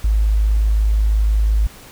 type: tone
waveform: sine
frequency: 52.9 Hz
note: G#1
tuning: 33 cents sharp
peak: -12 dBFS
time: 0.04-1.67 s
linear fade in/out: 5 ms
effects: pink hiss -41 dBFS RMS until 1.91 s